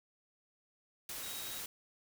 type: tone in noise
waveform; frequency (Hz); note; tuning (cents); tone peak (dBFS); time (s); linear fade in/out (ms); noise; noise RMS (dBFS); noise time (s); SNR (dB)
sine; 3806; A#7; +35; -48; 1.23-1.6; 2; white; -43; 1.09-1.66; -8
effects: none